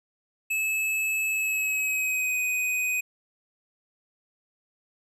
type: tone with pitch glide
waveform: square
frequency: 2600 to 2500 Hz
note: E7 to D#7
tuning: -24 to +8 cents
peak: -25 dBFS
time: 0.5-3.01 s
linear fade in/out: 10 ms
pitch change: -68 cents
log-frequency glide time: 1.29-2.4 s
effects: none